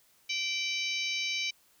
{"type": "harmonic tone with a mistuned harmonic", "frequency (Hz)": 777, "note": "G5", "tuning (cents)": -16, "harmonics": [3, 4, 5, 6, 7, 8], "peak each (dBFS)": [-33, -37, -37, -41, -40, -42], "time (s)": [0.29, 1.51], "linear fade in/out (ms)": 10, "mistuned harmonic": 4, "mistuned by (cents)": -47, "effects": ["white hiss -65 dBFS RMS until 1.8 s"]}